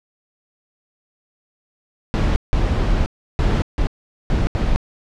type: noise bursts at uneven times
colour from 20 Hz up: brown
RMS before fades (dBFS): -17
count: 6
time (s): 2.14-2.36 / 2.53-3.06 / 3.39-3.62 / 3.78-3.87 / 4.3-4.47 / 4.55-4.76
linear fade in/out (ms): 0
effects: low-pass 5000 Hz 12 dB/octave